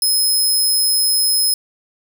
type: tone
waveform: 20% pulse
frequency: 5130 Hz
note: E8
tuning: 48 cents flat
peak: -8 dBFS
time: 0.02-1.54 s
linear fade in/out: 2 ms
effects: none